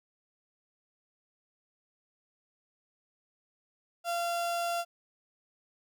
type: tone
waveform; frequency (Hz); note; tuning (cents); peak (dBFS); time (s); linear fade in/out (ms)
35% pulse; 688; F5; -26; -28; 4.04-4.85; 50
effects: none